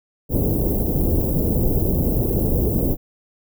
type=band-stop noise; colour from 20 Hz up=pink; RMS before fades=-19 dBFS; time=0.29-2.97 s; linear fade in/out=50 ms; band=500 to 16000 Hz; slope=24 dB/octave; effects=none